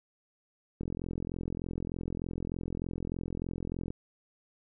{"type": "click train", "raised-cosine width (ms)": 3, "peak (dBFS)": -23, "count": 135, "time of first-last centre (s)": [0.81, 3.905], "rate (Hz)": 43.3, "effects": []}